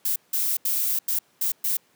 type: noise bursts at uneven times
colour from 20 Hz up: violet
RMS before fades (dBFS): -24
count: 6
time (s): 0.05-0.16 / 0.33-0.57 / 0.65-0.99 / 1.08-1.19 / 1.41-1.52 / 1.64-1.77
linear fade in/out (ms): 5
effects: pink hiss -62 dBFS RMS until 1.95 s + high-pass 200 Hz 12 dB/octave